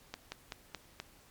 slowing click train, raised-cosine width 0.2 ms, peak -22 dBFS, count 5, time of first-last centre 0.14-1 s, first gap 180 ms, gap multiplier 1.12, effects pink hiss -61 dBFS RMS until 1.3 s + MP3 96 kbps

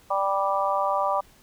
harmonic tone, 196 Hz, G3, in tune, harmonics 3 / 4 / 5 / 6, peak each -27 / -27 / -27 / -27 dBFS, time 0.1-1.21 s, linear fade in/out 10 ms, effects pink hiss -56 dBFS RMS until 1.42 s

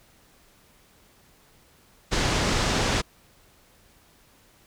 pink low-pass noise, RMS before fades -24 dBFS, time 2.11-3.02 s, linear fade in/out 20 ms, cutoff 7100 Hz, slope 24 dB/octave, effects pink hiss -58 dBFS RMS until 4.66 s

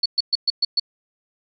sine tone bursts, 4433 Hz, C#8, 1 cent flat, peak -15 dBFS, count 6, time 0.03-0.798 s, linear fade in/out 5 ms, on 28 ms, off 120 ms, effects none

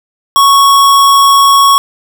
square tone, 1108.7 Hz, C#6, in tune, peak -4 dBFS, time 0.36-1.78 s, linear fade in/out 0 ms, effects none

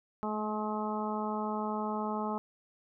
harmonic tone with a mistuned harmonic, 212.9 Hz, G#3, 43 cents sharp, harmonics 1 / 2 / 3 / 4 / 5 / 6, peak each -35 / -39 / -41 / -37 / -40 / -42 dBFS, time 0.23-2.38 s, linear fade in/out 0 ms, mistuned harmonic 1, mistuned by +17 cents, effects none

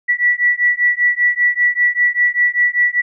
sine beating tone pair, 1949 / 1954.1 Hz, B6 / B6, -23 / -19 cents, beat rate 5.1 Hz, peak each -15 dBFS, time 0.08-3.02 s, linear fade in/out 20 ms, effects none

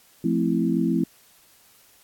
sine chord, F major seventh, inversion none, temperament equal, 174.61 / 220 / 261.6 / 329.6 Hz, F3 / A3 / C4 / E4, 0 / 0 / 0 / 0 cents, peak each -25 dBFS, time 0.24-1.04 s, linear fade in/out 5 ms, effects white hiss -56 dBFS RMS until 2.03 s + AAC 64 kbps

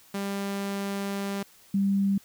sawtooth / sine tone pair in turn, 198.6 / 197.34 Hz, G3 / G3, +23 / +12 cents, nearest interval unison, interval 11 cents, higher first, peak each -25 / -21 dBFS, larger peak second, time 0.14-1.43 / 1.74-2.18 s, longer first, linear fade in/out 5 ms, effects white hiss -56 dBFS RMS until 2.24 s

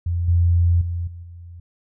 sine tone with level steps, 86.2 Hz, F2, 22 cents flat, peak -19 / -13 / -22 / -33 / -36 dBFS, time 0.06-1.6 s, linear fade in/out 5 ms, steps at 0.28 / 0.81 / 1.07 / 1.23 s, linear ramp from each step 5 ms, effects none

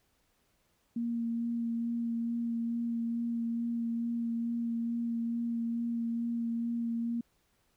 sine tone with vibrato, 233.1 Hz, A#3, in tune, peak -30 dBFS, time 0.96-7.21 s, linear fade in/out 5 ms, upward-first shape sine, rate 2.3 Hz, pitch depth 13 cents each way, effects pink hiss -73 dBFS RMS until 7.76 s

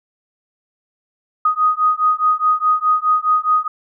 sine beating tone pair, 1244.5 / 1249.3 Hz, D#6 / D#6, 0 / +7 cents, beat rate 4.8 Hz, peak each -16 dBFS, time 1.45-3.68 s, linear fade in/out 5 ms, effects none

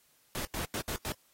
pink noise bursts at uneven times, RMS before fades -36 dBFS, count 5, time 0.35-0.45 / 0.54-0.65 / 0.74-0.81 / 0.88-0.96 / 1.05-1.12 s, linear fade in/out 0 ms, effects white hiss -67 dBFS RMS until 1.33 s + AAC 48 kbps

